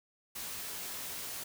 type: noise with comb filter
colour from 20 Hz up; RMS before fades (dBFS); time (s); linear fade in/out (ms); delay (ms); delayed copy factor
white; -41; 0.35-1.44; 10; 17; +0.65
effects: none